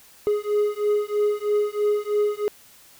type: beating tone pair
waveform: triangle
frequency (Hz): 415.3 / 418.4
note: G#4 / G#4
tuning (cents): 0 / +13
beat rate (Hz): 3.1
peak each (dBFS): -21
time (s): 0.27-2.48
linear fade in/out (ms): 0
effects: white hiss -51 dBFS RMS until 2.99 s